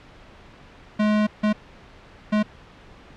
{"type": "tone bursts at uneven times", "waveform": "square", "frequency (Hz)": 211.8, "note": "G#3", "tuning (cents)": 34, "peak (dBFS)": -18, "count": 3, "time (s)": [[0.99, 1.27], [1.43, 1.53], [2.32, 2.43]], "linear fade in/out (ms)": 10, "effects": ["pink hiss -47 dBFS RMS until 3.16 s", "low-pass 3000 Hz 12 dB/octave"]}